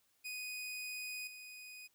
sawtooth tone with level steps, 2489 Hz, D#7, in tune, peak -38 / -46 dBFS, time 0.24-1.88 s, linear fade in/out 20 ms, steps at 1.27 s, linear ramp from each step 5 ms, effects white hiss -75 dBFS RMS until 1.94 s

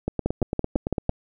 two click trains, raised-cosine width 2 ms, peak -9 / -11 dBFS, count 6 / 10, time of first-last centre 0.26-1.093 / 0.08-1.095 s, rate 6 / 8.87 Hz, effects none

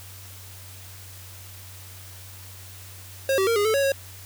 square tone with pitch steps, 539 / 384.5 / 461.7 / 410.6 / 438.2 / 555 / 547 Hz, C#5 / G4 / A#4 / G#4 / A4 / C#5 / C#5, -49 / -33 / -17 / -20 / -7 / +2 / -23 cents, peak -20 dBFS, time 3.29-3.92 s, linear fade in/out 2 ms, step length 90 ms, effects added 94 Hz sine -43 dBFS peak until 4.25 s + white hiss -45 dBFS RMS until 4.25 s

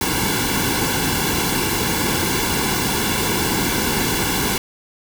pink noise with comb filter, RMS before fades -20 dBFS, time 0.01-4.58 s, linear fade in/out 2 ms, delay 1.6 ms, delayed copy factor -0.75, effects none

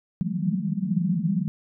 white band-pass noise, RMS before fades -25 dBFS, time 0.21-1.48 s, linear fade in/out 0 ms, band 160 to 210 Hz, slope 96 dB/octave, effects none

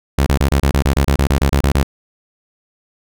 sawtooth tone bursts, 69.3 Hz, C#2, in tune, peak -7 dBFS, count 15, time 0.18-1.831 s, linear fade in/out 5 ms, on 83 ms, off 29 ms, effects none

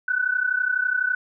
sine tone pair together, 1480 / 1512 Hz, F#6 / F#6, 0 / +37 cents, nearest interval unison, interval 37 cents, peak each -23 / -23 dBFS, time 0.08-1.15 s, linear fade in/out 5 ms, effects none

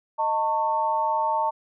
sine tone cluster, 622 / 898 / 1100 Hz, D#5 / A5 / C#6, -1 / +35 / -14 cents, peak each -29 / -22 / -30 dBFS, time 0.18-1.51 s, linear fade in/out 20 ms, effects none

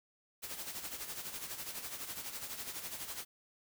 white noise with tremolo, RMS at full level -41 dBFS, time 0.42-3.25 s, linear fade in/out 20 ms, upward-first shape sine, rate 12 Hz, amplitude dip 60%, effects none

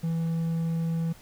triangle tone, 164.8 Hz, E3, in tune, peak -23 dBFS, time 0.03-1.13 s, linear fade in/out 10 ms, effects pink hiss -53 dBFS RMS until 1.21 s

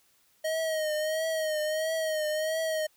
square tone with vibrato, 627 Hz, D#5, 13 cents sharp, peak -28 dBFS, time 0.44-2.87 s, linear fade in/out 10 ms, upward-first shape triangle, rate 1.5 Hz, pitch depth 60 cents each way, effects white hiss -66 dBFS RMS until 2.96 s

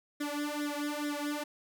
sawtooth tone with flanger, 293.7 Hz, D4, in tune, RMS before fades -35 dBFS, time 0.2-1.44 s, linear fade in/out 10 ms, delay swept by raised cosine 0.54 to 2.84 ms, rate 2.3 Hz, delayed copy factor +0.9, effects none

